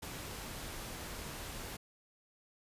pink noise, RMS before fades -44 dBFS, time 0.02-1.77 s, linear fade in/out 10 ms, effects resampled to 32000 Hz

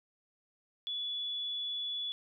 sine tone, 3424 Hz, A7, 48 cents flat, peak -34 dBFS, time 0.87-2.12 s, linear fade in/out 0 ms, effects none

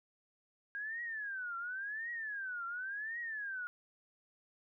sine tone with vibrato, 1614 Hz, G#6, 50 cents flat, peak -38 dBFS, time 0.75-3.67 s, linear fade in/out 0 ms, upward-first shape triangle, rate 0.92 Hz, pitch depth 300 cents each way, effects none

